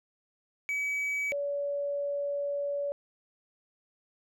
triangle / sine tone pair in turn, 2280 / 570 Hz, C#7 / C#5, +48 / +48 cents, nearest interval 2 octaves, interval 2400 cents, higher first, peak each -27 / -29 dBFS, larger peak first, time 0.69-1.32 / 1.32-2.92 s, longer second, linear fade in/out 0 ms, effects none

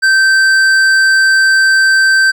triangle tone with hard clipping, 1555 Hz, G6, 14 cents flat, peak -8 dBFS, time 0.02-2.32 s, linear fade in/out 20 ms, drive 13 dB, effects none

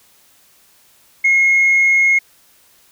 sine tone, 2158 Hz, C#7, 47 cents flat, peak -8 dBFS, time 1.24-2.19 s, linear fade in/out 10 ms, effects tanh soft clip ceiling -7 dBFS + white hiss -52 dBFS RMS until 2.91 s

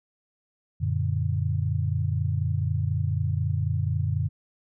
sine chord, Gb augmented, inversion none, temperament equal, 92.5 / 116.54 / 146.83 Hz, Gb2 / Bb2 / D3, 0 / 0 / 0 cents, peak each -26 / -28 / -28 dBFS, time 0.8-4.29 s, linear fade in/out 20 ms, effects none

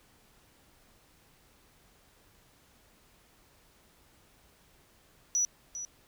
sine tone with echo, 5890 Hz, F#8, 9 cents flat, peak -24 dBFS, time 5.35-5.45 s, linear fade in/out 0 ms, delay 400 ms, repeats 1, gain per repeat -12 dB, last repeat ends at 5.85 s, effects tanh soft clip ceiling -20 dBFS + pink hiss -63 dBFS RMS until 6.07 s

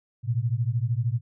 sine beating tone pair, 112.4 / 125.4 Hz, A2 / B2, +37 / +27 cents, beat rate 13 Hz, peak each -25 / -26 dBFS, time 0.23-1.21 s, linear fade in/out 50 ms, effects none

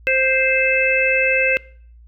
harmonic tone, 524 Hz, C5, 2 cents sharp, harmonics 1 / 3 / 4 / 5, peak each -20 / -23 / -21 / -17 dBFS, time 0.07-1.57 s, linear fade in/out 0 ms, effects noise-tail reverb RT60 0.5 s tail -21 dB re dry + added 58 Hz sine -42 dBFS peak until 2.07 s

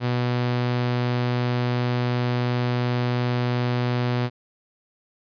sawtooth tone, 122.8 Hz, B2, 9 cents flat, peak -17 dBFS, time 0-4.3 s, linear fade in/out 50 ms, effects resampled to 11025 Hz

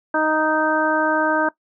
harmonic tone, 311.1 Hz, D#4, in tune, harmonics 1 / 2 / 3 / 4 / 5, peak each -23 / -22 / -22 / -26 / -22 dBFS, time 0.14-1.49 s, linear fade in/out 5 ms, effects noise-tail reverb RT60 0.1 s tail -19 dB re dry

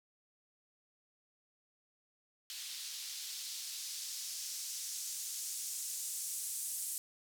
blue noise with band-pass filter sweep, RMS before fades -42 dBFS, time 2.5-6.98 s, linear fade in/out 0 ms, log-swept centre 3800 to 8700 Hz, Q 1.4, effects none

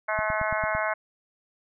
harmonic tone, 214.8 Hz, A3, 41 cents flat, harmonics 3 / 4 / 5 / 6 / 7 / 8 / 9 / 10, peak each -29 / -33 / -32 / -36 / -31 / -36 / -39 / -34 dBFS, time 0.08-0.94 s, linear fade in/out 10 ms
click train, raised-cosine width 5 ms, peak -23 dBFS, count 6, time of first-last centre 0.19-0.751 s, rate 8.92 Hz
effects none

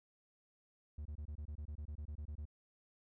triangle tone bursts, 74.2 Hz, D2, 18 cents sharp, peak -40 dBFS, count 15, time 0.98-2.454 s, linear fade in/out 5 ms, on 74 ms, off 26 ms, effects none

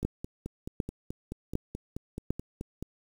two click trains, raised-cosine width 3 ms, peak -15 / -23 dBFS, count 4 / 14, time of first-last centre 0.05-2.306 / 0.03-2.826 s, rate 1.33 / 4.65 Hz, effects 8-bit

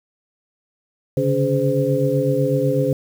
sine tone cluster, 136.7 / 144.7 / 282.5 / 417.9 / 515 Hz, C#3 / D3 / C#4 / G#4 / C5, -24 / -25 / +33 / +11 / -28 cents, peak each -23 / -23 / -23 / -23 / -20 dBFS, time 1.17-2.93 s, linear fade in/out 2 ms, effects 7-bit

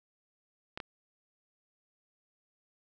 clicks, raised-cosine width 0.3 ms, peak -22 dBFS, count 2, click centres 0.775 / 0.802 s, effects none

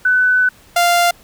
sine / sawtooth tone pair in turn, 1501 / 696.4 Hz, F#6 / F5, +24 / -5 cents, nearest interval octave + minor second, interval 1329 cents, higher first, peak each -10 / -7 dBFS, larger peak second, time 0.05-0.49 / 0.76-1.11 s, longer first, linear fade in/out 5 ms, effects pink hiss -47 dBFS RMS until 1.23 s

